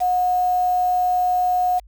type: tone with quantisation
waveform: sine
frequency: 726 Hz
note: F#5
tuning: 33 cents flat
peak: -16 dBFS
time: 0-1.8 s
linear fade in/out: 20 ms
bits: 6
effects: added 50 Hz sine -44 dBFS peak until 1.87 s